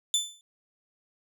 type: tone with exponential decay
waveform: 25% pulse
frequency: 3520 Hz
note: A7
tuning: in tune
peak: -16 dBFS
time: 0.14-0.41 s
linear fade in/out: 1 ms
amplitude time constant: 57 ms
effects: none